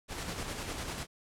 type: noise with tremolo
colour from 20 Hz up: pink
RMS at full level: -37 dBFS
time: 0.08-1.07 s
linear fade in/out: 50 ms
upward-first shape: square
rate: 10 Hz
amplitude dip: 35%
effects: low-pass 10000 Hz 12 dB/octave